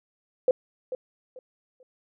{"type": "tone with echo", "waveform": "sine", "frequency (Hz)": 510, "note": "C5", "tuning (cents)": -44, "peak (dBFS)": -16, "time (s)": [0.48, 0.51], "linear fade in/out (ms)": 2, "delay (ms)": 440, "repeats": 3, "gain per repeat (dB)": -12, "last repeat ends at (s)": 1.83, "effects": []}